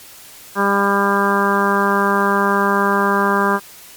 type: harmonic tone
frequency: 199.6 Hz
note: G3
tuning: 32 cents sharp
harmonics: 1 / 2 / 3 / 4 / 5 / 6 / 7 / 8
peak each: -20 / -20 / -25 / -25 / -19 / -20 / -25 / -21 dBFS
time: 0.55-3.6 s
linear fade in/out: 50 ms
effects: white hiss -40 dBFS RMS until 3.96 s + MP3 96 kbps